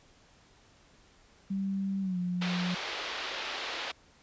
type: tone with pitch glide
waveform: sine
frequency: 194.7 to 178.54 Hz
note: G3 to F3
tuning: -12 to +38 cents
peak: -29 dBFS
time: 1.5-2.75 s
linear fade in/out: 10 ms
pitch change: -150 cents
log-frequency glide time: 2.01-2.18 s
type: band-pass noise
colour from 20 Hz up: white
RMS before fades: -37 dBFS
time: 2.41-3.92 s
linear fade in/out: 10 ms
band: 340 to 4100 Hz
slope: 24 dB/octave
effects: pink hiss -61 dBFS RMS until 4.22 s + resampled to 16000 Hz